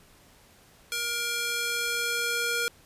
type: tone with high-pass filter sweep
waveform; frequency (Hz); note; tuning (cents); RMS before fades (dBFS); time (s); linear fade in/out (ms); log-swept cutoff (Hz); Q
square; 472.2; A#4; +22; -29; 0.92-2.68; 0; 2100 to 1100; 0.74
effects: pink hiss -57 dBFS RMS until 2.85 s + resampled to 32000 Hz